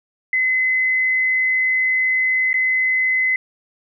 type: tone with dropouts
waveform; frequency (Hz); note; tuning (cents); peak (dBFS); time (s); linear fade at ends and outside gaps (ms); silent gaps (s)
sine; 2037; C7; -47; -15; 0.33-3.36; 2; 2.531-2.541
effects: none